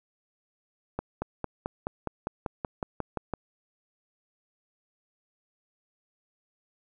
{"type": "accelerating click train", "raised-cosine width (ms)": 1, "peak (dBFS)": -16, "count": 13, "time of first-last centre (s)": [0.99, 3.337], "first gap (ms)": 230, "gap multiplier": 0.97, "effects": []}